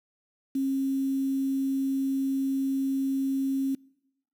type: tone with quantisation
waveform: sine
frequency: 270 Hz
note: C#4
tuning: 45 cents flat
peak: -24 dBFS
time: 0.55-3.75 s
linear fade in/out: 5 ms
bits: 8
effects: noise-tail reverb RT60 0.9 s tail -26 dB re dry